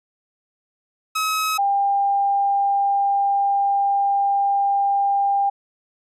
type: tone pair in turn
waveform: sawtooth / sine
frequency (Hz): 1279 / 798.1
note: D#6 / G5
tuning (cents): +47 / +31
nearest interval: minor sixth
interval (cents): 816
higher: first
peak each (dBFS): -16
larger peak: neither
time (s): 1.15-1.58 / 1.58-5.5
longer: second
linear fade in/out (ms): 10
effects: resampled to 32000 Hz